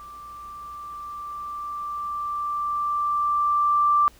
sine tone with level ramp, 1176 Hz, D6, 2 cents sharp, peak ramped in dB -39 to -15 dBFS, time 0-4.08 s, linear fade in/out 0 ms, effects added 60 Hz sine -54 dBFS peak until 4.19 s + pink hiss -54 dBFS RMS until 4.19 s

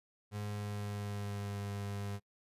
35% pulse tone with pitch glide, 103.83 to 100.87 Hz, G#2 to G2, 0 to +50 cents, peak -36 dBFS, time 0.31-2.2 s, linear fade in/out 50 ms, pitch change -50 cents, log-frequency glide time 0.44-1.59 s, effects noise-tail reverb RT60 0.1 s tail -25 dB re dry + resampled to 32000 Hz

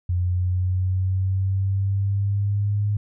sine linear sweep, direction up, 88.7 to 103.83 Hz, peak -19 dBFS, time 0.09-2.97 s, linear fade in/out 5 ms, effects none

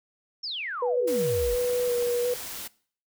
sine exponential sweep, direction down, 5588 to 40.64 Hz, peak -30 dBFS, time 0.43-1.56 s, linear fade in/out 10 ms
sine tone with vibrato, 487.1 Hz, B4, 24 cents flat, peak -23 dBFS, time 0.82-2.34 s, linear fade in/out 5 ms, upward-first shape square, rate 1.4 Hz, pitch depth 16 cents each way
white noise, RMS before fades -37 dBFS, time 1.07-2.68 s, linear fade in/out 10 ms
clicks, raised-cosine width 1 ms, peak -30 dBFS, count 12, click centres 1.583 / 1.614 / 1.645 / 1.697 / 1.733 / 1.798 / 1.833 / 1.878 / 1.917 / 1.983 / 2.025 / 2.07 s
effects noise-tail reverb RT60 0.5 s tail -22 dB re dry

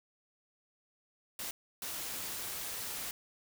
white noise bursts at uneven times, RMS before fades -40 dBFS, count 2, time 1.39-1.51 / 1.82-3.11 s, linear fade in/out 2 ms, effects none

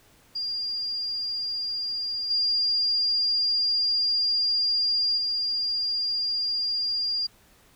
sine tone with level steps, 4805 Hz, D8, 39 cents sharp, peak -27 / -21 / -24 dBFS, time 0.35-7.27 s, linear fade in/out 10 ms, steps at 2.3 / 5.17 s, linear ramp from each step 10 ms, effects pink hiss -58 dBFS RMS until 7.75 s

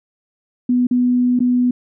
sine tone with dropouts, 247.3 Hz, B3, 3 cents sharp, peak -12 dBFS, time 0.69-1.71 s, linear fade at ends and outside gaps 5 ms, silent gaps 0.87-0.91 / 1.392-1.403 s, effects none

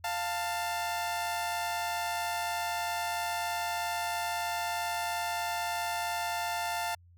sawtooth tone pair together, 698.5 / 888.9 Hz, F5 / A5, 0 / +17 cents, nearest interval major third, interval 417 cents, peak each -30 / -30 dBFS, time 0.04-6.95 s, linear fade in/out 5 ms, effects added 87 Hz sine -55 dBFS peak until 7.17 s

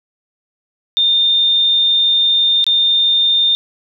sine tone with dropouts, 3623 Hz, A7, 50 cents sharp, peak -10 dBFS, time 0.97-3.55 s, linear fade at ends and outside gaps 0 ms, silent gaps 2.642-2.666 s, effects none

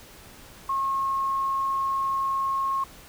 sine tone, 1083 Hz, C#6, 41 cents flat, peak -23 dBFS, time 0.69-2.84 s, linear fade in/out 5 ms, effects pink hiss -48 dBFS RMS until 3.08 s

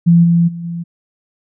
sine tone with level steps, 170 Hz, F3, 46 cents flat, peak -5 / -8 / -23 / -20 dBFS, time 0.06-0.84 s, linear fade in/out 20 ms, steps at 0.23 / 0.47 / 0.63 s, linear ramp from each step 20 ms, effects none

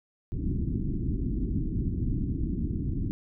pink low-pass noise, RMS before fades -29 dBFS, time 0.32-3.11 s, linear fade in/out 0 ms, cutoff 330 Hz, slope 48 dB/octave, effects none

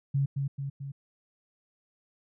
sine tone with echo, 138.59 Hz, C#3, in tune, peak -23 dBFS, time 0.14-0.26 s, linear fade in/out 10 ms, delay 220 ms, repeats 3, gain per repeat -4 dB, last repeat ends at 0.92 s, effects none

